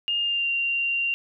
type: tone with pitch glide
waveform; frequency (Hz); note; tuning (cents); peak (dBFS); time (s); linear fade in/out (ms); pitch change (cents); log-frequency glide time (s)
sine; 2827 to 2769; F7 to F7; +20 to -15; -22; 0.08-1.14; 0; -35; 0.18-0.5
effects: none